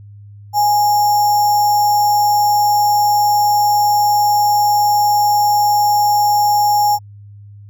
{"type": "tone with sample-and-hold", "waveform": "sine", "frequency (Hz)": 830.6, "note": "G#5", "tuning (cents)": 0, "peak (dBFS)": -10, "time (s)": [0.53, 6.99], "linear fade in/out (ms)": 50, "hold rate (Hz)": 6300, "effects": ["added 102 Hz sine -35 dBFS peak until 7.69 s"]}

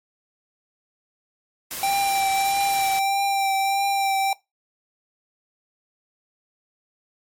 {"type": "noise", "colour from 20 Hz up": "white", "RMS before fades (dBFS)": -31, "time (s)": [1.71, 2.99], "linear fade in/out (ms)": 0}
{"type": "tone with vibrato", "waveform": "square", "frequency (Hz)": 786, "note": "G5", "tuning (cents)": 4, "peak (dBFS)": -20, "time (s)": [1.83, 4.33], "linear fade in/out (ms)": 2, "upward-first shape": "triangle", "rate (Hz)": 1.6, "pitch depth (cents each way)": 22}
{"effects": ["noise-tail reverb RT60 0.2 s tail -20 dB re dry", "MP3 64 kbps"]}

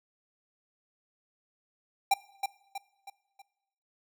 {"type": "tone with echo", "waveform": "square", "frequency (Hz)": 791, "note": "G5", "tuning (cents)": 15, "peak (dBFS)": -21, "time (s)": [2.11, 2.14], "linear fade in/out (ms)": 5, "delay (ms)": 320, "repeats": 4, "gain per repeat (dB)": -7, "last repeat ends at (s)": 3.42, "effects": ["noise-tail reverb RT60 1.0 s tail -21 dB re dry"]}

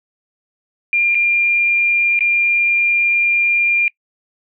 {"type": "tone with dropouts", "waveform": "sine", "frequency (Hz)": 2397, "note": "D7", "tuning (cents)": 35, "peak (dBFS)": -12, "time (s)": [0.93, 3.88], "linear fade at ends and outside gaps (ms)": 1, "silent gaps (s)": [[1.147, 1.152], [2.191, 2.207]], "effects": ["noise-tail reverb RT60 0.1 s tail -23 dB re dry"]}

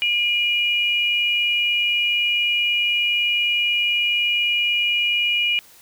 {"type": "tone pair together", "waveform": "sine", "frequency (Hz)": [2410, 2899], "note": ["D7", "F#7"], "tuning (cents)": [44, -36], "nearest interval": "minor third", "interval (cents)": 320, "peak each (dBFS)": -20, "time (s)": [0.02, 5.59], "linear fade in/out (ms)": 0, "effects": ["white hiss -49 dBFS RMS until 5.81 s"]}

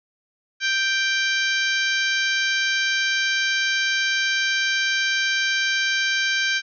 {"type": "harmonic tone", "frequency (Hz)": 784, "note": "G5", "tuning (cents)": 0, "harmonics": [2, 3, 4, 5, 6, 7, 8], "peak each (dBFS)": [-22, -26, -28, -30, -32, -33, -34], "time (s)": [0.6, 6.62], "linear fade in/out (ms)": 50, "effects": []}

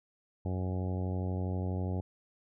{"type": "harmonic tone", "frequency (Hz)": 92.3, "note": "F#2", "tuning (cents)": -4, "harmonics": [1, 2, 3, 4, 5, 6, 7, 8, 9], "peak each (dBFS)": [-32, -38, -42, -44, -46, -48, -49, -50, -51], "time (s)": [0.45, 2.01], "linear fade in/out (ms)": 5, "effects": []}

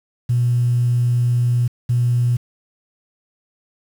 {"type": "tone bursts at uneven times", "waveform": "sine", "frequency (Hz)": 121.3, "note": "B2", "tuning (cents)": -31, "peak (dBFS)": -13, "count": 2, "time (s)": [[0.29, 1.68], [1.89, 2.37]], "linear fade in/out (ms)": 10, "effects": ["tanh soft clip ceiling -9 dBFS", "7-bit"]}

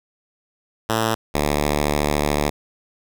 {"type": "tone pair in turn", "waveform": "5% pulse", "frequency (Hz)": [111.6, 73.76], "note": ["A2", "D2"], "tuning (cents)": [25, 8], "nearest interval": "perfect fifth", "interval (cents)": 717, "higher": "first", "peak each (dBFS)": -7, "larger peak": "neither", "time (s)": [[0.89, 1.15], [1.34, 2.5]], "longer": "second", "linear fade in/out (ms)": 10, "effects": []}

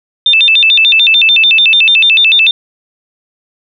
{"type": "tone with vibrato", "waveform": "sine", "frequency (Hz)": 3080, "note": "G7", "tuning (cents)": -31, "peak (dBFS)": -4, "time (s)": [0.26, 2.51], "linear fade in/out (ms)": 2, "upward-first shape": "square", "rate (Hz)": 6.8, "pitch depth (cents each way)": 270, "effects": []}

